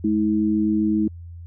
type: tone pair together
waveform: sine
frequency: 212.4 / 320 Hz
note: G#3 / D#4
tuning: +39 / +49 cents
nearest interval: perfect fifth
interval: 710 cents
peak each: -20 dBFS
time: 0.04-1.08 s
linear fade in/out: 5 ms
effects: added 85 Hz sine -35 dBFS peak until 1.46 s